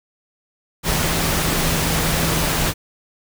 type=tone in noise; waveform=sine; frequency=162.6 Hz; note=E3; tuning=23 cents flat; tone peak=-25 dBFS; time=0.83-2.74 s; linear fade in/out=50 ms; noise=pink; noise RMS=-20 dBFS; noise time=0.83-2.74 s; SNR=-8 dB; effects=none